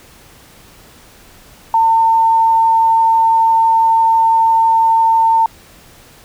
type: tone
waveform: sine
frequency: 903 Hz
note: A5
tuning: 45 cents sharp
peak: -8 dBFS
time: 1.74-5.46 s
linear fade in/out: 2 ms
effects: pink hiss -43 dBFS RMS until 6.24 s